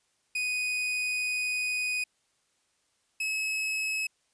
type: tone pair in turn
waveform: 40% pulse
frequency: 2489 / 2575 Hz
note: D#7 / E7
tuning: 0 / -41 cents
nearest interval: minor second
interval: 59 cents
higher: second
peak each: -27 dBFS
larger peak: neither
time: 0.35-2.04 / 3.2-4.07 s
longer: first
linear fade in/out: 5 ms
effects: white hiss -72 dBFS RMS until 4.33 s + resampled to 22050 Hz